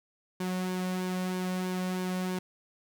sawtooth tone with flanger, 183.7 Hz, F#3, 12 cents flat, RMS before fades -32 dBFS, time 0.4-2.39 s, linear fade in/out 5 ms, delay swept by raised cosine 1.5 to 2.44 ms, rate 3.1 Hz, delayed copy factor -0.5, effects none

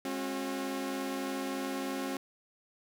sawtooth tone cluster, 206.8 / 270 / 362.6 Hz, G#3 / C#4 / F#4, -7 / -45 / -35 cents, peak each -39 / -31 / -36 dBFS, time 0.05-2.17 s, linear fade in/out 2 ms, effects none

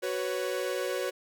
45% pulse chord, F# suspended fourth, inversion none, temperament equal with one note detuned, 372.4 / 493.9 / 554.4 Hz, F#4 / B4 / C#5, +11 / 0 / 0 cents, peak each -34 dBFS, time 0.02-1.11 s, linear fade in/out 20 ms, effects none

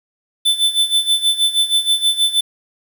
square tone with tremolo, 3520 Hz, A7, in tune, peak -11 dBFS, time 0.45-2.41 s, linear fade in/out 10 ms, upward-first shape sine, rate 6.3 Hz, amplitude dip 80%, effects 7-bit

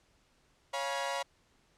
sawtooth chord, C# dominant seventh, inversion none, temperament equal with one note detuned, 554.4 / 698.5 / 830.6 / 965.8 Hz, C#5 / E#5 / G#5 / B5, 0 / 0 / 0 / -39 cents, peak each -33 / -36 / -39 / -33 dBFS, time 0.73-1.23 s, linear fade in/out 10 ms, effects pink hiss -69 dBFS RMS until 1.77 s + low-pass 8000 Hz 12 dB/octave

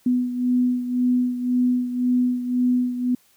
sine beating tone pair, 248.1 / 250 Hz, B3 / B3, +8 / +21 cents, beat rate 1.9 Hz, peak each -19 / -25 dBFS, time 0.06-3.15 s, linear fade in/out 5 ms, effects white hiss -59 dBFS RMS until 3.36 s

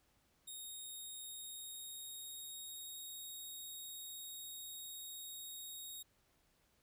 10% pulse tone with pitch glide, 3729 to 3759 Hz, A#7 to A#7, 0 to +14 cents, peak -40 dBFS, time 0.47-6.03 s, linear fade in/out 10 ms, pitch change +14 cents, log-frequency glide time 1.29-3.14 s, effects pink hiss -75 dBFS RMS until 6.82 s

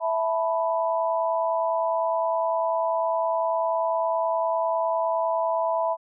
sine chord, E suspended fourth, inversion none, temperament just, 659.3 / 879 / 988.9 Hz, E5 / A5 / B5, 0 / -2 / +2 cents, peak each -24 / -30 / -26 dBFS, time 0-5.97 s, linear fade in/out 50 ms, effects none

